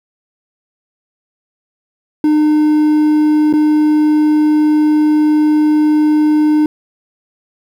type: tone with dropouts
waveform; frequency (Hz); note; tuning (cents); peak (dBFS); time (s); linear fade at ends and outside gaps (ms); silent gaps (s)
triangle; 303.6; D#4; -42; -6; 2.24-6.66; 2; 3.528-3.536
effects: 7-bit